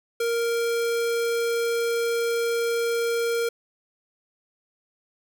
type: tone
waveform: square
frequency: 466.2 Hz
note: A#4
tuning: in tune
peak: -23 dBFS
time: 0.2-3.49 s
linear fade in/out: 5 ms
effects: none